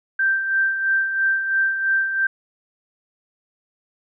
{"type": "tone with tremolo", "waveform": "sine", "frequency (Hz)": 1568, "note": "G6", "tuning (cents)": 0, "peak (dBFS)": -15, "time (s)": [0.19, 2.27], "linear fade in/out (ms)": 5, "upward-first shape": "sine", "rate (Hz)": 3, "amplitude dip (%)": 55, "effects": []}